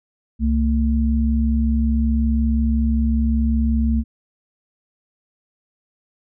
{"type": "tone pair together", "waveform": "sine", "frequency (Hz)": [66.94, 226.2], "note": ["C2", "A3"], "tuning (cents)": [40, 48], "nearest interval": "octave + major sixth", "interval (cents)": 2108, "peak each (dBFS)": [-17, -19], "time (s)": [0.39, 4.04], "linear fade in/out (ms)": 50, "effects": []}